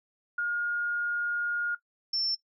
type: tone pair in turn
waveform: sine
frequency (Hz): 1425 / 5380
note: F6 / E8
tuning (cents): +34 / +34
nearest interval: octave + major seventh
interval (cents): 2300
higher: second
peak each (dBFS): -26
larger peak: neither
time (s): 0.38-1.75 / 2.13-2.35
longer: first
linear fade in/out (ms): 5
effects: noise-tail reverb RT60 0.1 s tail -18 dB re dry